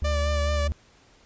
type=tone; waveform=triangle; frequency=73.42 Hz; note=D2; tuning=in tune; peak=-21 dBFS; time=0.02-0.72 s; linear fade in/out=0 ms
type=tone with vibrato; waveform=sawtooth; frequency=587.3 Hz; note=D5; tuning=in tune; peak=-23 dBFS; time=0.04-0.68 s; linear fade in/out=10 ms; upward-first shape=sine; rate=4.7 Hz; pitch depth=27 cents each way
effects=pink hiss -57 dBFS RMS until 1.25 s + resampled to 16000 Hz